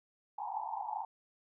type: band-pass noise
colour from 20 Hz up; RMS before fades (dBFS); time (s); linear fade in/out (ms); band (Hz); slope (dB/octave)
white; -39; 0.38-1.05; 5; 770 to 940; 96
effects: none